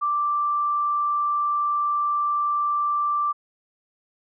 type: tone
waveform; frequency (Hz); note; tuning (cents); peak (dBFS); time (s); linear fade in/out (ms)
sine; 1174.7; D6; 0; -20; 0.01-3.33; 20
effects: none